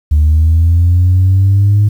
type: linear sweep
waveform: sine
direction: up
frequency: 73.8 to 104.8 Hz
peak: -4 dBFS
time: 0.11-1.89 s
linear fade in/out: 10 ms
effects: tanh soft clip ceiling -3 dBFS + 7-bit